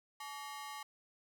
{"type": "ring-modulated tone", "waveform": "sawtooth", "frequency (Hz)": 1000, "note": "B5", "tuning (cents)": 21, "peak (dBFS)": -37, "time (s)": [0.2, 0.83], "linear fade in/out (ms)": 5, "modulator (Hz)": 144, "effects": []}